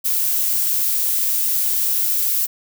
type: noise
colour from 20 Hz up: violet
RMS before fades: -19 dBFS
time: 0.04-2.47 s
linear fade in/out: 20 ms
effects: none